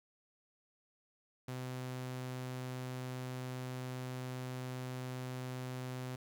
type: tone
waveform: sawtooth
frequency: 127.5 Hz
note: C3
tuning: 44 cents flat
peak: -36 dBFS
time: 1.48-6.16 s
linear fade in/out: 5 ms
effects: 12-bit